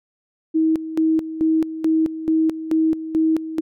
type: tone with tremolo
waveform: sine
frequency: 319.1 Hz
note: D#4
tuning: 44 cents sharp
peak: -14 dBFS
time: 0.54-3.61 s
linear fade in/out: 20 ms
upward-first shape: square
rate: 2.3 Hz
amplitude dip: 75%
effects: none